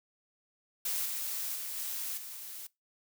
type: noise with level steps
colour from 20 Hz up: blue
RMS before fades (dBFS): -33 / -36 / -39 / -37 / -44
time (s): 0.85-2.67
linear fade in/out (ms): 5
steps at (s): 1.05 / 1.55 / 1.76 / 2.17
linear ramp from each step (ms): 10
effects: noise-tail reverb RT60 0.2 s tail -22 dB re dry